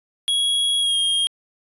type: tone with pitch glide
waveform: square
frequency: 3322 to 3237 Hz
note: G#7 to G#7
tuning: 0 to -45 cents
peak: -18 dBFS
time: 0.28-1.27 s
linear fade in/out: 0 ms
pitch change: -45 cents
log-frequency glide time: 0.8-0.97 s
effects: resampled to 24000 Hz